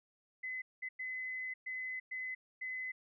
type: tone bursts at uneven times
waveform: sine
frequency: 2028 Hz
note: B6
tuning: 45 cents sharp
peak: -38 dBFS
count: 6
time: 0.43-0.62 / 0.82-0.89 / 0.99-1.54 / 1.66-2 / 2.11-2.35 / 2.61-2.92 s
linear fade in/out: 10 ms
effects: none